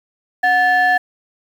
sine tone pair together, 731 / 1741.3 Hz, F#5 / A6, -21 / -18 cents, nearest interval octave + minor third, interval 1503 cents, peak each -12 dBFS, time 0.43-0.98 s, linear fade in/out 10 ms, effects tanh soft clip ceiling -8 dBFS + 7-bit

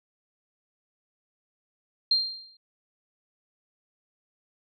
sine tone with exponential decay, 4186 Hz, C8, in tune, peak -17 dBFS, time 2.11-2.57 s, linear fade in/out 5 ms, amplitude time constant 100 ms, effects none

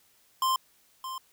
square tone with echo, 1046.5 Hz, C6, in tune, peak -24 dBFS, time 0.42-0.56 s, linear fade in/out 2 ms, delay 620 ms, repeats 1, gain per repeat -11 dB, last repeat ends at 1.18 s, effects white hiss -64 dBFS RMS until 1.32 s

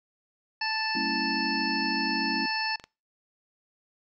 harmonic tone, 880 Hz, A5, in tune, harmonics 1 / 2 / 3 / 5 / 6, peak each -32 / -32 / -34 / -34 / -35 dBFS, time 0.61-2.76 s, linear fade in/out 5 ms
sine chord, G diminished seventh, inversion none, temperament equal with one note detuned, 196 / 229.1 / 277.2 / 329.6 Hz, G3 / Bb3 / Db4 / Fb4, 0 / -30 / 0 / 0 cents, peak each -38 / -35 / -34 / -35 dBFS, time 0.95-2.46 s, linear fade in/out 5 ms
clicks, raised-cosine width 0.2 ms, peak -25 dBFS, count 2, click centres 2.798 / 2.84 s
effects noise-tail reverb RT60 0.3 s tail -25 dB re dry

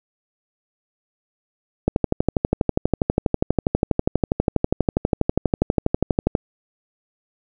click train, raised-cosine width 2 ms, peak -3 dBFS, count 56, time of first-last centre 1.88-6.352 s, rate 12.3 Hz, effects none

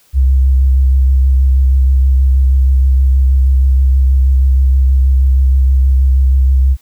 sine tone with vibrato, 65.9 Hz, C2, 13 cents sharp, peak -6 dBFS, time 0.13-6.77 s, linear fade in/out 50 ms, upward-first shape sine, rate 6.3 Hz, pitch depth 25 cents each way, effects white hiss -51 dBFS RMS until 6.81 s

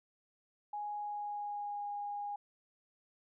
sine tone with pitch glide, 830.6 to 819.2 Hz, G#5 to G#5, 0 to -24 cents, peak -37 dBFS, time 0.73-2.36 s, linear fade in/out 5 ms, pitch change -24 cents, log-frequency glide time 0.95-1.88 s, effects none

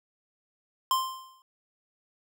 square tone with exponential decay, 1046.5 Hz, C6, in tune, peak -21 dBFS, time 0.91-1.42 s, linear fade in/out 1 ms, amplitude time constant 110 ms, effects none

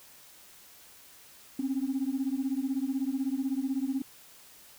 sine beating tone pair, 260 / 276 Hz, C4 / C#4, -11 / -7 cents, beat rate 16 Hz, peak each -30 dBFS, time 1.59-4.02 s, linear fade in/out 5 ms, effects tanh soft clip ceiling -22 dBFS + white hiss -54 dBFS RMS until 4.78 s

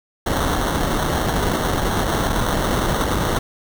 pink noise with sample-and-hold, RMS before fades -20 dBFS, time 0.26-3.39 s, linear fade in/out 5 ms, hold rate 2450 Hz, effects none

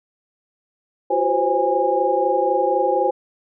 sine tone cluster, 345.7 / 377.4 / 510 / 534 / 820 Hz, F4 / F#4 / C5 / C5 / G#5, -18 / +34 / -44 / +35 / -22 cents, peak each -26 / -24 / -22 / -22 / -20 dBFS, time 1.1-3.11 s, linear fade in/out 10 ms, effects none

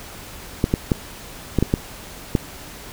clicks, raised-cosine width 3 ms, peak -3 dBFS, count 7, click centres 0.641 / 0.739 / 0.918 / 1.587 / 1.626 / 1.739 / 2.352 s, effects pink hiss -38 dBFS RMS until 2.92 s

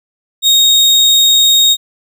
35% pulse tone, 3729 Hz, A#7, in tune, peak -4 dBFS, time 0.42-1.77 s, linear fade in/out 50 ms, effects none

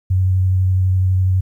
sine tone with vibrato, 93.2 Hz, F#2, 13 cents sharp, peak -12 dBFS, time 0.1-1.41 s, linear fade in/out 10 ms, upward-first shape sine, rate 12 Hz, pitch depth 14 cents each way, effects 9-bit

